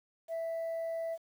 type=tone; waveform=sine; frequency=659.3 Hz; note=E5; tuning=in tune; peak=-31 dBFS; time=0.28-1.18 s; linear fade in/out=50 ms; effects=tanh soft clip ceiling -32 dBFS + 10-bit